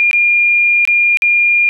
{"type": "tone with dropouts", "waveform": "sine", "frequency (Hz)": 2411, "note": "D7", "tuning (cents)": 45, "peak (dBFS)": -8, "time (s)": [0, 1.69], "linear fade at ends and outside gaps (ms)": 0, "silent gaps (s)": [[0.112, 0.131], [0.852, 0.875], [1.172, 1.221]], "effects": []}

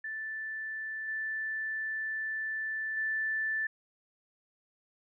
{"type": "tone with level steps", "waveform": "sine", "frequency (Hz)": 1760, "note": "A6", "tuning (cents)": 0, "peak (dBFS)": [-35, -32, -29], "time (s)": [0.04, 3.67], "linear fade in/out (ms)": 5, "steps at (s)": [1.08, 2.97], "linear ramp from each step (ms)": 2, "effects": []}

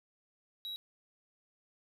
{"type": "tone", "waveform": "triangle", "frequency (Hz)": 3870, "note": "B7", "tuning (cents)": -36, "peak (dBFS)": -37, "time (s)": [0.65, 0.76], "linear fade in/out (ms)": 0, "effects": ["11-bit"]}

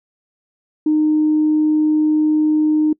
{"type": "tone", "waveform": "sine", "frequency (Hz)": 306.9, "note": "D#4", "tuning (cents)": -24, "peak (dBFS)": -11, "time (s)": [0.86, 2.93], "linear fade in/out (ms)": 5, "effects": ["noise-tail reverb RT60 0.1 s tail -25 dB re dry", "tanh soft clip ceiling -7 dBFS"]}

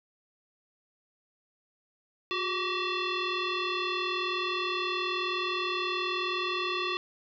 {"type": "tone with frequency modulation", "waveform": "sine", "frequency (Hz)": 1164, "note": "D6", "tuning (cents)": -16, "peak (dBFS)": -28, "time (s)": [2.31, 6.97], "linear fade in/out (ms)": 0, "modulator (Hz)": 763, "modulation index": 3.5, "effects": []}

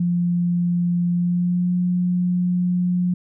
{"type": "tone with pitch glide", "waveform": "sine", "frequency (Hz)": [174.61, 178.79], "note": ["F3", "F3"], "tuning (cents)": [0, 41], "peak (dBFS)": -17, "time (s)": [0, 3.14], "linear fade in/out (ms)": 5, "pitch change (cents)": 41, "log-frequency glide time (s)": [1.12, 1.73], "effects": []}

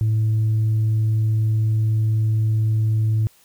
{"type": "tone", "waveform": "sine", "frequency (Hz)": 109.5, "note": "A2", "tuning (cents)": -8, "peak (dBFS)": -14, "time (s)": [0.01, 3.27], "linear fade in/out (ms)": 0, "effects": ["tanh soft clip ceiling -14 dBFS", "white hiss -55 dBFS RMS until 3.44 s"]}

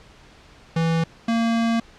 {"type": "tone pair in turn", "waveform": "square", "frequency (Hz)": [164.4, 229.6], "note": ["E3", "A#3"], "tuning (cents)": [-4, -26], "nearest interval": "tritone", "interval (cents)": 578, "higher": "second", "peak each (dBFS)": -19, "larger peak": "neither", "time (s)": [[0.76, 1.04], [1.28, 1.8]], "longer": "second", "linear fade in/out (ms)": 5, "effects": ["pink hiss -49 dBFS RMS until 1.98 s", "low-pass 5000 Hz 12 dB/octave"]}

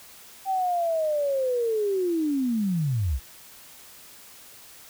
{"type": "linear sweep", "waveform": "sine", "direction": "down", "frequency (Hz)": [781, 54.7], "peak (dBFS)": -22, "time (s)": [0.45, 3.2], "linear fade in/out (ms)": 50, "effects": ["white hiss -48 dBFS RMS until 4.89 s"]}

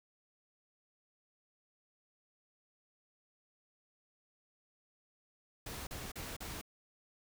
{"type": "noise bursts", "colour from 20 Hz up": "pink", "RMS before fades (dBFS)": -44, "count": 4, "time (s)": [5.66, 6.614], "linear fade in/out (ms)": 5, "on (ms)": 210, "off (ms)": 38, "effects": []}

